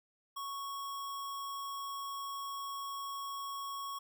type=tone with sample-and-hold; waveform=sine; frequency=1108.7 Hz; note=C#6; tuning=in tune; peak=-38 dBFS; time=0.36-3.99 s; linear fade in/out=10 ms; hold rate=4410 Hz; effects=none